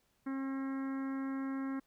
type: harmonic tone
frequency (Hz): 269.3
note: C#4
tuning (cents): -50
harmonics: 1 / 2 / 3 / 4 / 5 / 6 / 7 / 8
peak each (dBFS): -35 / -52 / -54 / -50 / -52 / -54 / -56 / -60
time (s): 0.26-1.8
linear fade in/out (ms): 10
effects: pink hiss -75 dBFS RMS until 1.86 s